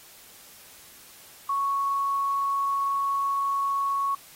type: tone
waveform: sine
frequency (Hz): 1108.7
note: C#6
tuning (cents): 0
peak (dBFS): -23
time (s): 1.49-4.15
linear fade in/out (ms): 5
effects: white hiss -50 dBFS RMS until 4.35 s + AAC 48 kbps